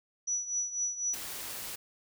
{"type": "tone with tremolo", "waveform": "sine", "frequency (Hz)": 5900, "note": "F#8", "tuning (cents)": -6, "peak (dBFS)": -27, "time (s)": [0.27, 1.15], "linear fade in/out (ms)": 10, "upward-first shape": "triangle", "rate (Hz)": 4, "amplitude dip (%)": 80}
{"type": "noise", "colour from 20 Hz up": "white", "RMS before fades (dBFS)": -40, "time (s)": [1.13, 1.76], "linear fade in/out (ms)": 10}
{"effects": []}